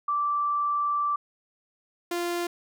sine / sawtooth tone pair in turn, 1168 / 347.2 Hz, D6 / F4, -10 / -10 cents, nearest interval octave + major sixth, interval 2100 cents, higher first, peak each -23 dBFS, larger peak neither, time 0.08-1.16 / 2.11-2.47 s, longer first, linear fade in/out 5 ms, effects none

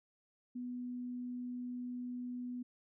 sine tone, 246.9 Hz, B3, in tune, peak -39 dBFS, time 0.55-2.63 s, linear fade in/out 10 ms, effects none

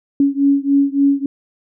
sine beating tone pair, 278 / 281.5 Hz, C#4 / C#4, +5 / +27 cents, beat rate 3.5 Hz, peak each -14 / -15 dBFS, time 0.2-1.26 s, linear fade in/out 2 ms, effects none

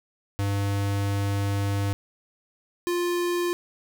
square tone pair in turn, 100 / 350.2 Hz, G2 / F4, +35 / +5 cents, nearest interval octave + minor seventh, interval 2170 cents, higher second, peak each -24 dBFS, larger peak neither, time 0.39-1.93 / 2.87-3.53 s, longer first, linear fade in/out 0 ms, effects none

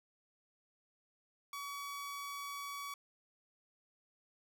sawtooth tone, 1134 Hz, C#6, 39 cents sharp, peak -38 dBFS, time 1.53-2.94 s, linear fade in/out 2 ms, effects none

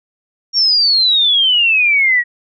sine exponential sweep, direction down, 5610 to 1892 Hz, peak -9 dBFS, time 0.53-2.24 s, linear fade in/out 50 ms, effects none

